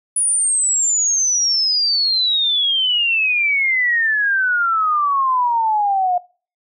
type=exponential sweep; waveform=sine; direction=down; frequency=9900 to 707 Hz; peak=-14 dBFS; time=0.16-6.18 s; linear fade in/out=5 ms; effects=noise-tail reverb RT60 0.4 s tail -23 dB re dry